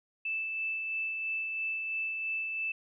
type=tone with tremolo; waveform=sine; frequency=2637 Hz; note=E7; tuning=in tune; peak=-30 dBFS; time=0.25-2.72 s; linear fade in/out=5 ms; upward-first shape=sine; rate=3 Hz; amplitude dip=30%; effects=none